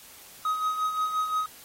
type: tone with tremolo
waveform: triangle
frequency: 1261 Hz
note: D#6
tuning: 23 cents sharp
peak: -21 dBFS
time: 0.45-1.46 s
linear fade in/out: 2 ms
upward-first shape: sine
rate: 5.7 Hz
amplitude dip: 55%
effects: white hiss -49 dBFS RMS until 1.64 s + AAC 48 kbps